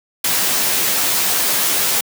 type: noise with comb filter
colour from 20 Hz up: white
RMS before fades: -17 dBFS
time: 0.24-2.01 s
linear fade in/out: 5 ms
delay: 13 ms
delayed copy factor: -0.65
effects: high-pass 150 Hz 12 dB/octave